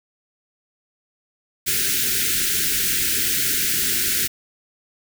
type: band-stop noise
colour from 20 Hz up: white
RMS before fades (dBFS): -21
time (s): 1.66-4.28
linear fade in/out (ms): 20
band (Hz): 440 to 1400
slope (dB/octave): 96
effects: none